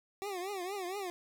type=tone with vibrato; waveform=25% pulse; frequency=380.1 Hz; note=F#4; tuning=47 cents sharp; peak=-33 dBFS; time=0.22-1.1 s; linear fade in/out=0 ms; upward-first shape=triangle; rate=4.3 Hz; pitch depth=170 cents each way; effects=none